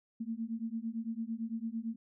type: beating tone pair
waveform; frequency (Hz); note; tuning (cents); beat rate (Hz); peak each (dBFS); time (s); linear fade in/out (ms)
sine; 222.6 / 231.5; A3 / A#3; +20 / -12; 8.9; -38 / -38; 0.2-1.96; 10
effects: none